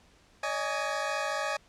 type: chord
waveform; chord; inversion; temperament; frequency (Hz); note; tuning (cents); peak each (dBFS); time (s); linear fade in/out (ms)
20% pulse; C# suspended second; none; equal with one note detuned; 568.3 / 622.3 / 830.6; C#5 / D#5 / G#5; +43 / 0 / 0; -29; 0.43-1.57; 5
effects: pink hiss -61 dBFS RMS until 1.68 s + low-pass 7000 Hz 12 dB/octave